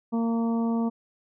harmonic tone, 229.9 Hz, A#3, 24 cents flat, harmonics 1 / 2 / 3 / 4 / 5, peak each -23 / -34 / -37 / -38 / -42 dBFS, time 0.12-0.9 s, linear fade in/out 20 ms, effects none

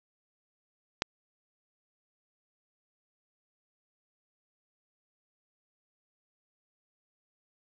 click, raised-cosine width 0.2 ms, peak -9 dBFS, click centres 1.021 s, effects resampled to 16000 Hz + 7-bit

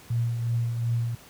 sine tone with tremolo, 117.5 Hz, A#2, 14 cents sharp, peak -21 dBFS, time 0.1-1.15 s, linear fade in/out 5 ms, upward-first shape triangle, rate 2.7 Hz, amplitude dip 50%, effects pink hiss -50 dBFS RMS until 1.29 s + high-pass 60 Hz 12 dB/octave

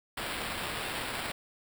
white noise with sample-and-hold, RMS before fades -36 dBFS, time 0.17-1.32 s, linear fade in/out 5 ms, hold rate 6300 Hz, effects none

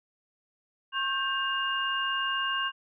sine tone cluster, 1084 / 1577 / 2822 Hz, C#6 / G6 / F7, -39 / +10 / +17 cents, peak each -31 dBFS, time 0.92-2.72 s, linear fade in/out 50 ms, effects none

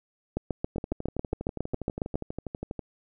two click trains, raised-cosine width 2 ms, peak -20 / -14 dBFS, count 26 / 14, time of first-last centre 0.76-2.793 / 0.37-2.156 s, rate 12.3 / 7.28 Hz, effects none

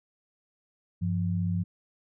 sine tone pair together, 97.5 / 173.45 Hz, G2 / F3, -9 / -12 cents, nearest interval minor seventh, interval 997 cents, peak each -28 / -28 dBFS, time 1.01-1.64 s, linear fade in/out 20 ms, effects none

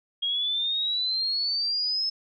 sine exponential sweep, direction up, 3259 to 5240 Hz, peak -24 dBFS, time 0.22-2.1 s, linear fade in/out 10 ms, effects none

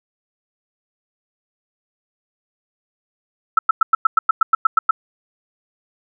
sine tone bursts, 1318.5 Hz, E6, in tune, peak -8 dBFS, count 12, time 3.57-4.91 s, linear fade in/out 5 ms, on 20 ms, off 100 ms, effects none

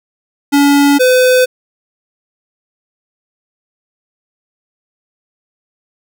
square tone pair in turn, 284.4 / 506.7 Hz, C#4 / B4, +45 / +44 cents, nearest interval minor seventh, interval 999 cents, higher second, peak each -7 dBFS, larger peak neither, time 0.52-0.99 / 0.99-1.46 s, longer neither, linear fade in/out 20 ms, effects none

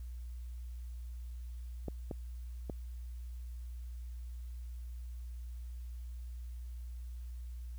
clicks, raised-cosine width 2 ms, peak -25 dBFS, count 3, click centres 1.883 / 2.112 / 2.698 s, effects added 60 Hz sine -41 dBFS peak until 7.78 s + white hiss -68 dBFS RMS until 7.78 s

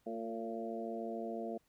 harmonic tone with a mistuned harmonic, 113.6 Hz, A#2, 44 cents flat, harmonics 2 / 3 / 4 / 5 / 6, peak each -43 / -45 / -44 / -47 / -43 dBFS, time 0.06-1.58 s, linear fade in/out 10 ms, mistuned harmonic 3, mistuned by +31 cents, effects pink hiss -75 dBFS RMS until 1.68 s

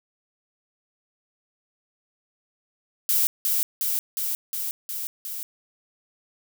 violet noise with echo, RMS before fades -21 dBFS, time 3.09-3.27 s, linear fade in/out 0 ms, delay 360 ms, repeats 6, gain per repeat -2 dB, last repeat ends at 5.43 s, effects none

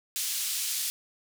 white band-pass noise, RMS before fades -31 dBFS, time 0.16-0.9 s, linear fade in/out 0 ms, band 3100 to 12000 Hz, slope 12 dB/octave, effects none

